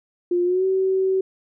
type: tone with pitch glide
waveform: sine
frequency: 352.5 to 380 Hz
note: F4 to F#4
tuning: +16 to +46 cents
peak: -17 dBFS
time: 0.31-1.21 s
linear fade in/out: 5 ms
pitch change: +130 cents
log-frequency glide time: 0.44-0.65 s
effects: none